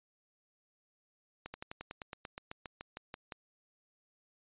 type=slowing click train; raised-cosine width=0.3 ms; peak=-26 dBFS; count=16; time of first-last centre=1.46-3.322 s; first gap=80 ms; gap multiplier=1.06; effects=resampled to 8000 Hz